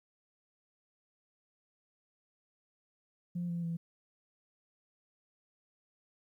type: tone with pitch steps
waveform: sine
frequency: 174.61 / 171.02 / 167.5 Hz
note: F3 / F3 / E3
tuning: 0 / -36 / +28 cents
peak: -32 dBFS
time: 3.35-3.77 s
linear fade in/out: 10 ms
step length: 140 ms
effects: tanh soft clip ceiling -29 dBFS + 12-bit